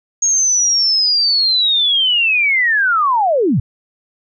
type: linear sweep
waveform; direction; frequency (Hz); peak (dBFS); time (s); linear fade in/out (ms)
sine; down; 6600 to 93.6; -11; 0.22-3.6; 5
effects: none